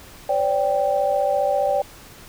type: chord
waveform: sine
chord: C suspended second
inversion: none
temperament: equal with one note detuned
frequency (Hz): 523.3 / 578.2 / 784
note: C5 / D5 / G5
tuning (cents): 0 / -27 / 0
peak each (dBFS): -25 / -20 / -22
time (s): 0.29-1.82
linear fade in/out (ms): 5
effects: pink hiss -44 dBFS RMS until 2.28 s